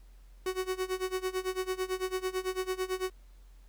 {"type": "tone with tremolo", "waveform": "45% pulse", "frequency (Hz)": 372.7, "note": "F#4", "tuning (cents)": 13, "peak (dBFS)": -28, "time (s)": [0.46, 3.1], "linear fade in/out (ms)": 2, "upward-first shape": "sine", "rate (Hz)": 9, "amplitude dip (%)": 90, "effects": ["added 44 Hz sine -51 dBFS peak until 3.68 s", "pink hiss -68 dBFS RMS until 3.68 s"]}